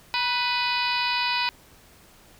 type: harmonic tone with a mistuned harmonic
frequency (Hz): 496.6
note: B4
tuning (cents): +9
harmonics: 2 / 3 / 4 / 5 / 6 / 7 / 8 / 9 / 10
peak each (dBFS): -27 / -34 / -34 / -28 / -33 / -38 / -31 / -34 / -34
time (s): 0.14-1.49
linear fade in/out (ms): 0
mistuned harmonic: 2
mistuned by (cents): -45
effects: pink hiss -53 dBFS RMS until 2.39 s